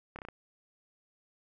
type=slowing click train; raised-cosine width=0.5 ms; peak=-27 dBFS; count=5; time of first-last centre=0.16-0.286 s; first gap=28 ms; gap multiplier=1.08; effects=none